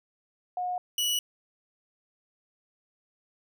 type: tone pair in turn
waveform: sine / sawtooth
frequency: 723 / 2939 Hz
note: F#5 / F#7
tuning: -40 / -12 cents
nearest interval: 2 octaves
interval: 2428 cents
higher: second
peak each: -28 / -22 dBFS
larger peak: second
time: 0.57-0.78 / 0.98-1.19 s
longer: neither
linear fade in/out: 2 ms
effects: none